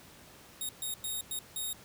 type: tone bursts at uneven times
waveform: 5% pulse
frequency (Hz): 3729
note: A#7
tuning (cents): 0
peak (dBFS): -26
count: 5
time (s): 0.61-0.69 / 0.82-0.94 / 1.04-1.21 / 1.31-1.39 / 1.56-1.73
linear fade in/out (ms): 2
effects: pink hiss -54 dBFS RMS until 1.84 s + high-pass 60 Hz 12 dB/octave